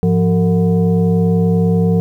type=tone with frequency modulation; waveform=sine; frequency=174.61 Hz; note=F3; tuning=in tune; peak=-10 dBFS; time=0.03-2 s; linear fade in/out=0 ms; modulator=279 Hz; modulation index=0.91; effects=8-bit